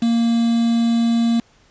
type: tone with quantisation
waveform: triangle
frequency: 232.2 Hz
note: A#3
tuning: 7 cents flat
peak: -12 dBFS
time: 0.02-1.4 s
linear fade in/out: 5 ms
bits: 5
effects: pink hiss -55 dBFS RMS until 1.7 s + resampled to 16000 Hz